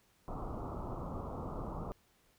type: low-pass noise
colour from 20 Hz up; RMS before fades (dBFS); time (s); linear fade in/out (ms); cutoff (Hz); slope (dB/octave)
pink; -41; 0.28-1.92; 0; 1300; 96
effects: pink hiss -70 dBFS RMS until 2.38 s